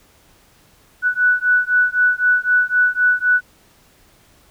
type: beating tone pair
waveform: sine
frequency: 1480 / 1483.9 Hz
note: F#6 / F#6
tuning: 0 / +5 cents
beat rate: 3.9 Hz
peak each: -16 dBFS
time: 1.02-3.41 s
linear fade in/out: 50 ms
effects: pink hiss -53 dBFS RMS until 4.5 s